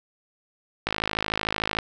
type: click train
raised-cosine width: 0.3 ms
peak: -8 dBFS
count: 50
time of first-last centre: 0.87-1.788 s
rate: 53.4 Hz
effects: none